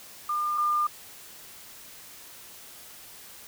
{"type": "tone pair in turn", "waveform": "sine", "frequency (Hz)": [1203, 1203], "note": ["D6", "D6"], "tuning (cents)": [41, 41], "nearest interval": "unison", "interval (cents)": 0, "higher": "neither", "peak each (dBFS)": [-25, -22], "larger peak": "second", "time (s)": [[0.29, 0.58], [0.58, 0.87]], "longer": "neither", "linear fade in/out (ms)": 5, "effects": ["white hiss -47 dBFS RMS until 3.47 s"]}